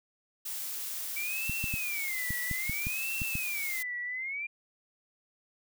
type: noise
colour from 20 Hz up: blue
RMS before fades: -37 dBFS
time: 0.45-3.83 s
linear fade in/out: 10 ms
type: tone with vibrato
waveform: sine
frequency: 2291 Hz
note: D7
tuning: 44 cents flat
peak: -33 dBFS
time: 1.16-4.47 s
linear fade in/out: 10 ms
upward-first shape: sine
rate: 0.62 Hz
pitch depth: 280 cents each way
type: clicks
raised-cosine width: 5 ms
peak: -23 dBFS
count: 9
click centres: 1.496 / 1.641 / 1.74 / 2.306 / 2.513 / 2.696 / 2.869 / 3.218 / 3.354 s
effects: none